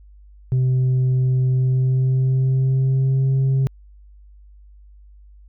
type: tone with pitch glide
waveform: sine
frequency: 128.6 to 133.83 Hz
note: C3 to C3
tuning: -30 to +39 cents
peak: -12 dBFS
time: 0.52-3.67 s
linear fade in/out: 0 ms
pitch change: +69 cents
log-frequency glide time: 1.53-3.3 s
effects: tanh soft clip ceiling -14 dBFS + added 50 Hz sine -43 dBFS peak until 5.48 s